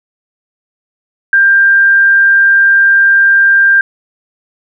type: tone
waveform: sine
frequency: 1590 Hz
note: G6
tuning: 24 cents sharp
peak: -4 dBFS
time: 1.33-3.81 s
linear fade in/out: 2 ms
effects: none